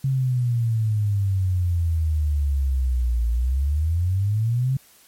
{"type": "exponential two-way sweep", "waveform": "sine", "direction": "down then up", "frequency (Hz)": [136.2, 56.9, 136.2], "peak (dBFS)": -18, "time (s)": [0.04, 4.77], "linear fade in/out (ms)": 5, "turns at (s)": 3.29, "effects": ["white hiss -53 dBFS RMS until 5.07 s", "MP3 64 kbps"]}